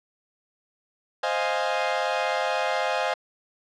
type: chord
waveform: sawtooth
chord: F minor seventh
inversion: second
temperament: equal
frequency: 523.3 / 622.3 / 698.5 / 830.6 Hz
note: C5 / Eb5 / F5 / Ab5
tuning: 0 / 0 / 0 / 0 cents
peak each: -25 dBFS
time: 1.23-3.14 s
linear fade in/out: 5 ms
effects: low-pass 4000 Hz 12 dB/octave